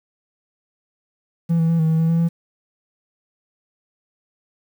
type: tone with pitch steps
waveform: triangle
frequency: 167.4 / 163.6 / 166.5 / 159.4 / 160.6 / 163 / 166.2 / 167.8 Hz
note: E3 / E3 / E3 / D#3 / E3 / E3 / E3 / E3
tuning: +27 / -13 / +18 / +42 / -45 / -19 / +15 / +31 cents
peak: -12 dBFS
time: 1.49-2.29 s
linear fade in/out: 20 ms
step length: 100 ms
effects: tanh soft clip ceiling -8 dBFS + 8-bit